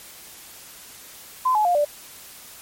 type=tone with pitch steps; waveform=sine; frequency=1023 / 850.4 / 706.8 / 587.6 Hz; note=C6 / G#5 / F5 / D5; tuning=-39 / +41 / +21 / +1 cents; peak=-16 dBFS; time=1.45-1.85 s; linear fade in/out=10 ms; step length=100 ms; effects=white hiss -43 dBFS RMS until 2.61 s + MP3 64 kbps